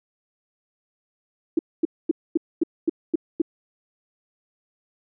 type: tone bursts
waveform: sine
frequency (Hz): 327.1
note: E4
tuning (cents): -13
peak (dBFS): -15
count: 8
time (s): 1.57-3.418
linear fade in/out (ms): 5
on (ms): 21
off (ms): 240
effects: none